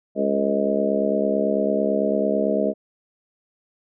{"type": "harmonic tone with a mistuned harmonic", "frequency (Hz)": 69, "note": "C#2", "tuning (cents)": -7, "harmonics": [3, 4, 5, 6, 7, 8, 9], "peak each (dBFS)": [-25, -27, -31, -26, -26, -32, -23], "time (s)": [0.15, 2.74], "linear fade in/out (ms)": 50, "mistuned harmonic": 9, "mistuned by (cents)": 18, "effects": []}